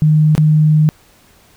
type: tone with dropouts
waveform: sine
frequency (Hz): 153.7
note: D#3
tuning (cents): -21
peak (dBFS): -7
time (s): 0.02-0.89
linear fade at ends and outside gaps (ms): 0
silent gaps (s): 0.351-0.379
effects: pink hiss -49 dBFS RMS until 1.56 s